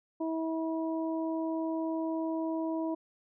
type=harmonic tone; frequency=323.3 Hz; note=E4; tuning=34 cents flat; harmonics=1 / 2 / 3; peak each=-31 / -37 / -41 dBFS; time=0.2-2.95 s; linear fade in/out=10 ms; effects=none